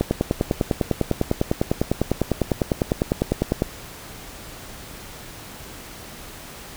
click train, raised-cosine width 2 ms, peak -5 dBFS, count 37, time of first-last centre 0.01-3.621 s, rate 9.97 Hz, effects pink hiss -39 dBFS RMS until 6.76 s

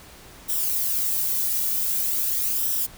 violet noise with flanger, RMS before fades -24 dBFS, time 0.48-2.87 s, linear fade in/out 20 ms, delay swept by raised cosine 0.44 to 1.94 ms, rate 0.45 Hz, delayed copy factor -0.55, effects pink hiss -46 dBFS RMS until 2.97 s

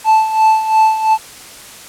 triangle tone with tremolo, 877 Hz, A5, 6 cents flat, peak -4 dBFS, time 0.04-1.18 s, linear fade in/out 50 ms, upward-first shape sine, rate 2.9 Hz, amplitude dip 70%, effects white hiss -35 dBFS RMS until 1.88 s + low-pass 11000 Hz 12 dB/octave

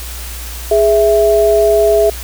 sine tone pair together, 415.3 / 659.7 Hz, G#4 / E5, 0 / +1 cents, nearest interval minor sixth, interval 801 cents, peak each -10 dBFS, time 0.71-2.1 s, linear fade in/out 5 ms, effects added 60 Hz sine -25 dBFS peak until 2.23 s + white hiss -29 dBFS RMS until 2.23 s

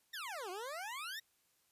20% pulse exponential two-way sweep, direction down then up, 1905 to 349.2 to 1905 Hz, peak -37 dBFS, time 0.13-1.2 s, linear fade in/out 10 ms, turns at 0.5 s, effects white hiss -75 dBFS RMS until 1.71 s + resampled to 32000 Hz

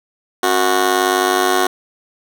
15% pulse tone with amplitude modulation, 366.6 Hz, F#4, 16 cents flat, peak -3 dBFS, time 0.43-1.67 s, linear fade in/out 5 ms, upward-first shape sine, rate 99 Hz, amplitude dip 85%, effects none

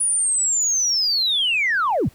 sine linear sweep, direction down, 9830 to 58.8 Hz, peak -16 dBFS, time 0-2.09 s, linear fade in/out 10 ms, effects tanh soft clip ceiling -13 dBFS + pink hiss -53 dBFS RMS until 2.14 s

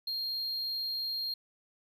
triangle tone, 4221 Hz, C8, 14 cents sharp, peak -31 dBFS, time 0.07-1.34 s, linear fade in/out 5 ms, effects none

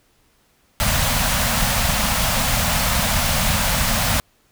pink band-stop noise, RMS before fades -19 dBFS, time 0.8-4.2 s, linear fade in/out 0 ms, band 240 to 550 Hz, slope 48 dB/octave, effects pink hiss -60 dBFS RMS until 4.51 s

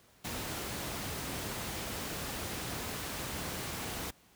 pink noise, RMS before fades -38 dBFS, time 0.24-4.11 s, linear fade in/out 10 ms, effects pink hiss -63 dBFS RMS until 4.35 s + high-pass 60 Hz 12 dB/octave

